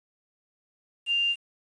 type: tone with quantisation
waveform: sine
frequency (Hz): 2794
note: F7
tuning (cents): 0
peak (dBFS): -22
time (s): 1.06-1.36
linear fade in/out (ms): 50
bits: 8
effects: resampled to 24000 Hz